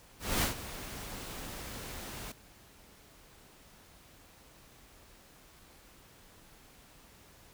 pink noise with ADSR envelope, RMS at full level -28 dBFS, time 0.19-2.32 s, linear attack 230 ms, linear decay 120 ms, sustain -15 dB, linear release 4 ms, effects pink hiss -58 dBFS RMS until 7.53 s

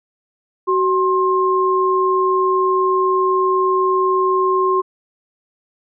sine tone pair together, 375.5 / 1062 Hz, F#4 / C6, +26 / +25 cents, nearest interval octave + tritone, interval 1799 cents, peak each -16 dBFS, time 0.67-4.82 s, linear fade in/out 20 ms, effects none

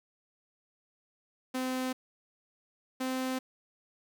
sawtooth tone pair in turn, 257.2 / 259 Hz, C4 / C4, -30 / -17 cents, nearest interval unison, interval 13 cents, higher second, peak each -27 dBFS, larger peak neither, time 1.54-1.93 / 3-3.39 s, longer neither, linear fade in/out 10 ms, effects 11-bit

